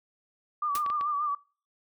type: tone with vibrato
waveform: sine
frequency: 1174.7 Hz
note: D6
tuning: in tune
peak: -26 dBFS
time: 0.62-1.35 s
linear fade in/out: 5 ms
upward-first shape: sine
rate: 6.9 Hz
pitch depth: 60 cents each way
type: noise with exponential decay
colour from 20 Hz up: white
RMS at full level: -31 dBFS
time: 0.75-0.85 s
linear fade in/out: 2 ms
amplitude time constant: 20 ms
type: clicks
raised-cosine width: 0.3 ms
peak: -24 dBFS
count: 3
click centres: 0.863 / 0.901 / 1.011 s
effects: noise-tail reverb RT60 0.4 s tail -24 dB re dry